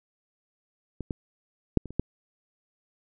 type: clicks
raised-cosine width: 3 ms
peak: -21 / -17 / -6 / -25 / -27 / -11 dBFS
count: 6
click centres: 1.007 / 1.108 / 1.773 / 1.857 / 1.906 / 1.996 s
effects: none